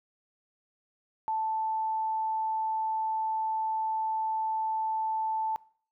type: tone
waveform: sine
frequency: 880 Hz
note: A5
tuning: in tune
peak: -27 dBFS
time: 1.28-5.56 s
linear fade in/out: 0 ms
effects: noise-tail reverb RT60 0.5 s tail -22 dB re dry